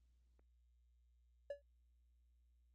triangle tone with exponential decay, 570 Hz, C#5, 48 cents sharp, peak -37 dBFS, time 1.5-1.62 s, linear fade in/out 5 ms, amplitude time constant 25 ms, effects added 60 Hz sine -70 dBFS peak until 2.74 s + Opus 24 kbps

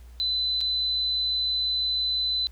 sine tone with dropouts, 4017 Hz, B7, 29 cents sharp, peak -23 dBFS, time 0.2-2.47 s, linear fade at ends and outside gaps 0 ms, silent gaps 0.606-0.612 s, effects added 60 Hz sine -43 dBFS peak until 2.51 s + pink hiss -60 dBFS RMS until 2.51 s

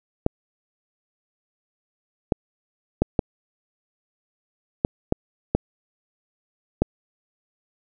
clicks, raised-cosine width 2 ms, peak -4 dBFS, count 8, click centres 0.264 / 2.322 / 3.02 / 3.192 / 4.849 / 5.124 / 5.55 / 6.82 s, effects none

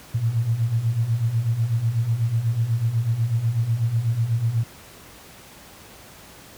sine beating tone pair, 110 / 118.1 Hz, A2 / A#2, 0 / +23 cents, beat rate 8.1 Hz, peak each -25 / -20 dBFS, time 0.14-4.64 s, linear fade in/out 10 ms, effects pink hiss -45 dBFS RMS until 6.57 s + high-pass 60 Hz 12 dB/octave

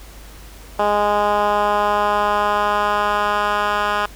10% pulse tone with band-pass filter sweep, 206.8 Hz, G#3, 7 cents flat, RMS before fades -18 dBFS, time 0.79-4.06 s, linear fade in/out 5 ms, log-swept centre 780 to 1500 Hz, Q 1.3, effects added 50 Hz sine -38 dBFS peak until 4.15 s + pink hiss -43 dBFS RMS until 4.15 s

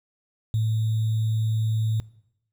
sine tone with sample-and-hold, 110 Hz, A2, in tune, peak -20 dBFS, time 0.54-2 s, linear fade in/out 0 ms, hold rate 3675 Hz, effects noise-tail reverb RT60 0.8 s tail -21 dB re dry

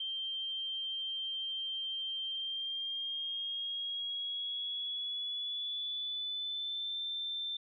sine tone with pitch glide, 3153 to 3560 Hz, G7 to A7, +9 to +20 cents, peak -35 dBFS, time 0-7.57 s, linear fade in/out 5 ms, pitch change +211 cents, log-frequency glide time 2.28-6.99 s, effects none

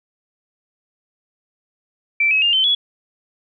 sine tone with pitch steps, 2335 / 2561 / 2809 / 3081 / 3379 Hz, D7 / D#7 / F7 / G7 / G#7, -11 / +49 / +9 / -31 / +29 cents, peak -13 dBFS, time 2.2-2.75 s, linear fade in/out 5 ms, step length 110 ms, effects none

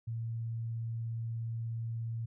sine tone, 114.6 Hz, A#2, 29 cents flat, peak -34 dBFS, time 0.07-2.26 s, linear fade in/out 10 ms, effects none

